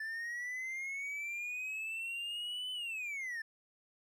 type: linear two-way sweep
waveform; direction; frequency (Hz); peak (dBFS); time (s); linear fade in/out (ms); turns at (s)
triangle; up then down; 1751 to 3029 to 1751; -36; 0-3.42; 5; 2.72
effects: none